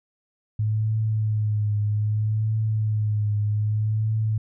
sine tone with vibrato, 107 Hz, A2, 48 cents flat, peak -20 dBFS, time 0.59-4.38 s, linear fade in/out 5 ms, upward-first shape triangle, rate 0.63 Hz, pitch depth 48 cents each way, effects none

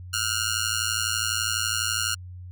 10% pulse tone with amplitude modulation, 1421 Hz, F6, 30 cents sharp, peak -12 dBFS, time 0.13-2.15 s, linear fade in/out 10 ms, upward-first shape sine, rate 112 Hz, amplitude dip 95%, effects added 90 Hz sine -37 dBFS peak until 2.51 s

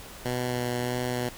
10% pulse tone with vibrato, 123.47 Hz, B2, in tune, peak -19 dBFS, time 0.25-1.29 s, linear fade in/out 5 ms, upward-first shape sine, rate 1.6 Hz, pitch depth 14 cents each way, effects pink hiss -44 dBFS RMS until 1.37 s

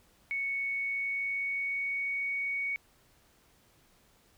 sine tone with pitch glide, 2217 to 2234 Hz, C#7 to C#7, 0 to +13 cents, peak -30 dBFS, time 0.31-2.76 s, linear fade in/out 0 ms, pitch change +13 cents, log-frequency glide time 0.49-2.23 s, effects pink hiss -65 dBFS RMS until 4.37 s

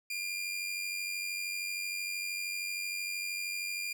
sawtooth tone with amplitude modulation, 2400 Hz, D7, 37 cents sharp, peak -29 dBFS, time 0.1-3.93 s, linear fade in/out 5 ms, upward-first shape sine, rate 93 Hz, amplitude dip 45%, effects none

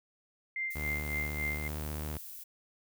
sine tone with tremolo, 2093 Hz, C7, in tune, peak -31 dBFS, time 0.56-1.68 s, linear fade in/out 2 ms, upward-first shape sine, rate 3.6 Hz, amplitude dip 70%
violet noise, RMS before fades -46 dBFS, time 0.7-2.44 s, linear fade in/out 10 ms
sawtooth tone with pitch glide, 74.8 to 75.63 Hz, D2 to D#2, +32 to -49 cents, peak -32 dBFS, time 0.75-2.18 s, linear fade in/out 10 ms, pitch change +19 cents, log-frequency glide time 1.51-1.65 s
effects none

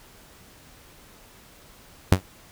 sawtooth tone with exponential decay, 93.4 Hz, F#2, 17 cents sharp, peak -6 dBFS, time 2.12-2.22 s, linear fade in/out 0 ms, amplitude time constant 20 ms, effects pink hiss -51 dBFS RMS until 2.51 s

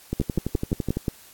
two click trains, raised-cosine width 3 ms, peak -10 / -12 dBFS, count 6 / 11, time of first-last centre 0.2-1.082 / 0.13-0.97 s, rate 5.67 / 11.9 Hz, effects white hiss -50 dBFS RMS until 1.33 s + AAC 64 kbps

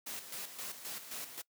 white noise with tremolo, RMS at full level -42 dBFS, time 0.06-1.42 s, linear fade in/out 10 ms, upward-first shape square, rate 3.8 Hz, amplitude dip 60%, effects noise-tail reverb RT60 0.1 s tail -22 dB re dry + high-pass 150 Hz 12 dB/octave

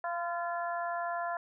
harmonic tone with a mistuned harmonic, 344.9 Hz, F4, 22 cents flat, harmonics 2 / 3 / 4 / 5, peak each -34 / -38 / -40 / -42 dBFS, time 0.04-1.37 s, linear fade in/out 2 ms, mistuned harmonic 3, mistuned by -20 cents, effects none

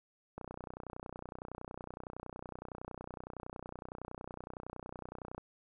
click train, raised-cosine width 1 ms, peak -29 dBFS, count 155, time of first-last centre 0.38-5.38 s, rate 30.8 Hz, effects none

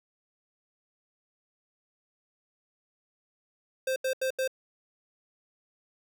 square tone bursts, 523.3 Hz, C5, in tune, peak -27 dBFS, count 4, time 3.87-4.477 s, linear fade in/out 5 ms, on 91 ms, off 81 ms, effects none

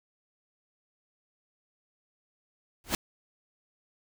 pink noise with exponential growth, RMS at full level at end -22 dBFS, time 2.84-2.95 s, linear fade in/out 1 ms, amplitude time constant 23 ms, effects none

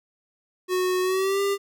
square tone with pitch glide, 367.3 to 398.2 Hz, F#4 to G4, -13 to +27 cents, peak -22 dBFS, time 0.68-1.58 s, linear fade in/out 50 ms, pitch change +140 cents, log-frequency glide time 1.02-1.41 s, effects none

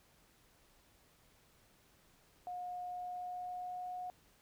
sine tone with pitch glide, 719 to 726.5 Hz, F#5 to F#5, -50 to -32 cents, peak -40 dBFS, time 2.47-4.1 s, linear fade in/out 0 ms, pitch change +18 cents, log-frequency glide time 2.88-3.96 s, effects pink hiss -68 dBFS RMS until 4.41 s

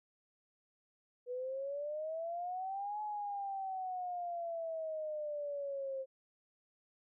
sine exponential two-way sweep, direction up then down, 487.5 to 850 to 527 Hz, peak -37 dBFS, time 1.26-6.06 s, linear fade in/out 50 ms, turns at 3.01 s, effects none

